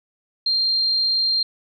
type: tone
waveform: sine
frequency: 4186 Hz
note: C8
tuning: in tune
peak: -17 dBFS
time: 0.46-1.43 s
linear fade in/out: 5 ms
effects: none